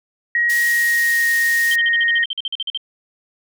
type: tone with pitch glide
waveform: sine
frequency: 1895 to 1863.5 Hz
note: A#6 to A#6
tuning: +28 to -1 cents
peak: -14 dBFS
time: 0.35-2.24 s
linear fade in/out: 2 ms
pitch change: -29 cents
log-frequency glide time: 0.56-1.31 s
type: high-pass noise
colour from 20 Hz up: pink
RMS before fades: -28 dBFS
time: 0.49-1.76 s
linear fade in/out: 10 ms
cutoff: 4700 Hz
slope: 12 dB/octave
type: tone bursts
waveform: sine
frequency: 3136 Hz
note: G7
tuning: in tune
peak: -20 dBFS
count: 15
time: 1.71-2.775 s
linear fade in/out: 2 ms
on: 29 ms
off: 45 ms
effects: none